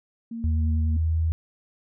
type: tone with tremolo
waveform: sine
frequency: 230 Hz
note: A#3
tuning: 23 cents flat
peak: -30 dBFS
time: 0.31-0.97 s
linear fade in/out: 5 ms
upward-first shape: sine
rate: 3.2 Hz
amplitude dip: 30%
type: tone with pitch glide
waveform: sine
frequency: 80.1 to 80.98 Hz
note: E2 to E2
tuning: -49 to -30 cents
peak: -20 dBFS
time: 0.44-1.32 s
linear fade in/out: 0 ms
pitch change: +19 cents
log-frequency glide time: 0.89-1.2 s
effects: none